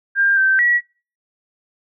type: tone with pitch steps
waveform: sine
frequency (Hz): 1598 / 1554 / 1927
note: G6 / G6 / B6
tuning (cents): +33 / -16 / -43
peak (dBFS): -12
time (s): 0.15-0.81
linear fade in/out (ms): 50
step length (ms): 220
effects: noise-tail reverb RT60 0.4 s tail -26 dB re dry